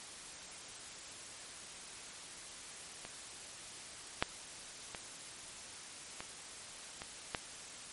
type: clicks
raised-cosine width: 0.3 ms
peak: -28 / -12 / -24 / -25 / -26 / -17 dBFS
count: 6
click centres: 3.051 / 4.225 / 4.948 / 6.205 / 7.019 / 7.348 s
effects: white hiss -49 dBFS RMS until 7.92 s + MP3 48 kbps